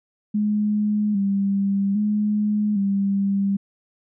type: tone with vibrato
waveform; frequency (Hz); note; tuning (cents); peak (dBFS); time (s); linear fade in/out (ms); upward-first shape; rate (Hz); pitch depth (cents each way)
sine; 203.7; G#3; -33; -18; 0.34-3.57; 10; square; 0.62; 51
effects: none